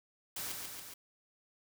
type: noise with echo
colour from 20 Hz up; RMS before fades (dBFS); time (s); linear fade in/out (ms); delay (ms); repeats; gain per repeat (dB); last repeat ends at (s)
white; -40; 0.36-0.52; 5; 140; 3; -3; 0.94
effects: none